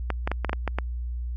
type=clicks; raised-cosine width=0.5 ms; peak=-11 dBFS; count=8; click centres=0.103 / 0.275 / 0.316 / 0.447 / 0.495 / 0.531 / 0.677 / 0.786 s; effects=added 60 Hz sine -28 dBFS peak until 1.36 s